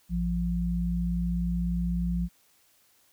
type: tone pair together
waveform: sine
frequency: 58.17 / 174.61 Hz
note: A#1 / F3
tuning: -3 / 0 cents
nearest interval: octave + perfect fifth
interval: 1903 cents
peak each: -29 / -27 dBFS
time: 0.09-2.29 s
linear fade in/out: 50 ms
effects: white hiss -64 dBFS RMS until 3.12 s